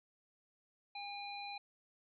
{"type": "harmonic tone", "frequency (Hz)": 810, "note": "G#5", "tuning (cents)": -43, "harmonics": [1, 3, 5], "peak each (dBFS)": [-45, -48, -49], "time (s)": [0.95, 1.58], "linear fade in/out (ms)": 5, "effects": []}